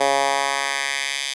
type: tone with high-pass filter sweep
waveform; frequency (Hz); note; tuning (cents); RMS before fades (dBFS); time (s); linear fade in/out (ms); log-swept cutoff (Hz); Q
10% pulse; 138.59; C#3; 0; -22; 0-1.34; 10; 580 to 3100; 1.4
effects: resampled to 24000 Hz